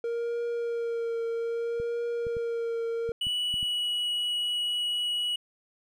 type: tone with vibrato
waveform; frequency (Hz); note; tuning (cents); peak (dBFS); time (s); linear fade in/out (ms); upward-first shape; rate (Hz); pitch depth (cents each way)
triangle; 466.2; A#4; 0; -26; 0.04-3.12; 2; triangle; 0.62; 23
type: clicks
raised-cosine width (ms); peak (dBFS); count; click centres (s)
5; -29; 7; 1.8 / 2.268 / 2.368 / 3.092 / 3.269 / 3.541 / 3.629
type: tone with pitch glide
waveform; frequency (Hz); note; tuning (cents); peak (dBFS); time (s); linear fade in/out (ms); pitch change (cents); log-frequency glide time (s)
triangle; 2948 to 2924; F#7 to F#7; -7 to -21; -25; 3.21-5.36; 5; -14; 3.38-3.93
effects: none